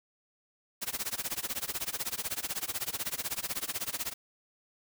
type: noise with tremolo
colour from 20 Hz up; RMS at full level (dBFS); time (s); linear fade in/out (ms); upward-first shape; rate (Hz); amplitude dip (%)
white; -32; 0.81-4.14; 20; sine; 16; 95
effects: none